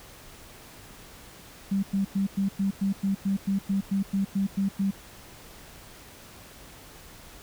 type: tone bursts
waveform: sine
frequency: 196 Hz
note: G3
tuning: in tune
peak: -22 dBFS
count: 15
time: 1.71-4.91 s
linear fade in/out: 10 ms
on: 120 ms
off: 100 ms
effects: pink hiss -48 dBFS RMS until 7.42 s